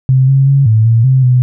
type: tone with pitch steps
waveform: sine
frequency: 131.1 / 135.6 / 138.2 / 110 / 114.4 / 131.3 / 125.5 Hz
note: C3 / C#3 / C#3 / A2 / A#2 / C3 / B2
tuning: +4 / -38 / -5 / 0 / -32 / +6 / +28 cents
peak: -5 dBFS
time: 0.09-1.42 s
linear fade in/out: 0 ms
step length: 190 ms
effects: none